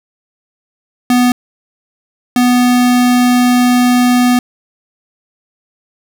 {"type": "tone bursts at uneven times", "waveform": "square", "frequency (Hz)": 246.9, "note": "B3", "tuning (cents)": 0, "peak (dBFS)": -8, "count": 2, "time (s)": [[1.1, 1.32], [2.36, 4.39]], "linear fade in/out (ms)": 2, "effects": []}